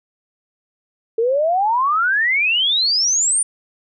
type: exponential sweep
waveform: sine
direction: up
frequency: 440.2 to 9397 Hz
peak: -14 dBFS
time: 1.18-3.43 s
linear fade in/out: 5 ms
effects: none